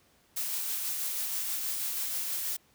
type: noise with tremolo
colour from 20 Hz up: blue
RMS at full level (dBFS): -32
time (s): 0.36-2.57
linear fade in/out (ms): 10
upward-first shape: sine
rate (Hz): 6.2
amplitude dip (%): 25
effects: pink hiss -65 dBFS RMS until 2.74 s + high-pass 60 Hz 12 dB/octave